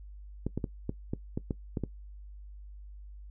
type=clicks; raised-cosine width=3 ms; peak=-18 dBFS; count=9; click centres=0.466 / 0.576 / 0.642 / 0.894 / 1.135 / 1.375 / 1.508 / 1.772 / 1.837 s; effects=noise-tail reverb RT60 0.1 s tail -19 dB re dry + added 50 Hz sine -44 dBFS peak until 3.3 s